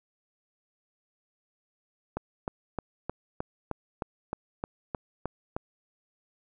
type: click train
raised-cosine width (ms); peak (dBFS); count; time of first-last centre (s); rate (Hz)
1; -17; 12; 2.17-5.565; 3.24
effects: none